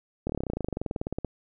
slowing click train, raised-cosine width 2 ms, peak -16 dBFS, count 25, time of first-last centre 0.27-1.247 s, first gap 25 ms, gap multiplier 1.04, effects none

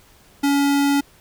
square tone, 282.1 Hz, C#4, 30 cents sharp, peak -16 dBFS, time 0.43-1.01 s, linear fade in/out 10 ms, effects pink hiss -52 dBFS RMS until 1.2 s

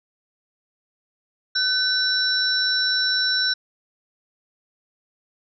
sine tone cluster, 1519 / 3952 / 5450 Hz, F#6 / B7 / F8, +45 / 0 / -43 cents, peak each -23 dBFS, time 1.55-3.54 s, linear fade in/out 10 ms, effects none

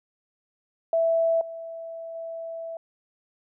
sine tone with level steps, 660 Hz, E5, 2 cents sharp, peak -19 / -34 / -32 dBFS, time 0.93-2.77 s, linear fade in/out 2 ms, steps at 1.41 / 2.15 s, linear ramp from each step 2 ms, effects none

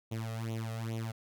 sawtooth tone with flanger, 112.9 Hz, A2, 45 cents sharp, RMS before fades -37 dBFS, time 0.11-1.12 s, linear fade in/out 10 ms, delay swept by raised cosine 0.3 to 1.6 ms, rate 2.4 Hz, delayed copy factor +0.85, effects none

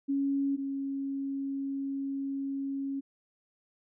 sine tone pair in turn, 277.2 / 274.5 Hz, C#4 / C#4, 0 / -17 cents, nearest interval unison, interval 17 cents, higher first, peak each -26 / -31 dBFS, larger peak first, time 0.08-0.57 / 0.57-3.01 s, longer second, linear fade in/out 20 ms, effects none

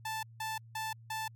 sawtooth tone bursts, 880 Hz, A5, in tune, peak -31 dBFS, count 4, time 0.05-1.28 s, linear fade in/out 5 ms, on 180 ms, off 170 ms, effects added 114 Hz sine -51 dBFS peak until 1.35 s + MP3 96 kbps

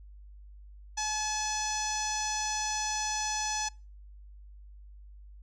sawtooth tone with low-pass filter, 856 Hz, A5, 48 cents flat, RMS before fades -32 dBFS, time 0.97-3.69 s, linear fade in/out 10 ms, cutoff 6100 Hz, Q 7.8, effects noise-tail reverb RT60 0.3 s tail -25 dB re dry + added 50 Hz sine -47 dBFS peak until 5.42 s

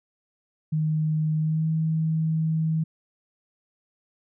sine tone with pitch glide, 155.56 to 159.47 Hz, D#3 to D#3, 0 to +43 cents, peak -21 dBFS, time 0.72-2.84 s, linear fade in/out 10 ms, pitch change +43 cents, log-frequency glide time 1.38-1.68 s, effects none

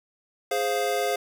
square chord, F minor, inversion first, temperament equal, 415.3 / 523.3 / 698.5 Hz, Ab4 / C5 / F5, 0 / 0 / 0 cents, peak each -29 / -29 / -28 dBFS, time 0.51-1.16 s, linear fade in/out 5 ms, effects 9-bit

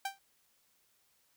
sawtooth tone with exponential decay, 784 Hz, G5, in tune, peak -27 dBFS, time 0.05-0.19 s, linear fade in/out 5 ms, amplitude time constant 29 ms, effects white hiss -72 dBFS RMS until 1.36 s

